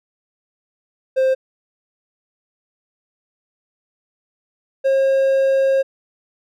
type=tone pair in turn; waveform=triangle; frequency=525 / 538.5 Hz; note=C5 / C5; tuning=+6 / +50 cents; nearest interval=unison; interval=44 cents; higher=second; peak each=-11 dBFS; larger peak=neither; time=1.16-1.35 / 4.84-5.83 s; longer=second; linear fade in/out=20 ms; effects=none